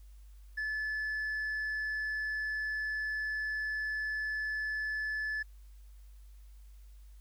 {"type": "tone with tanh clipping", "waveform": "sine", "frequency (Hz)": 1730, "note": "A6", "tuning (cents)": -30, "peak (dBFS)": -33, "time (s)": [0.57, 5.43], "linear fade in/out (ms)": 10, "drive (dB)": 2, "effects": ["added 50 Hz sine -50 dBFS peak until 7.2 s", "white hiss -70 dBFS RMS until 7.2 s"]}